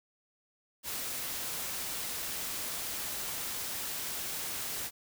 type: noise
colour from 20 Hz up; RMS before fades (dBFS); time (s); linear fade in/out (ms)
white; -37; 0.83-4.91; 50
effects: none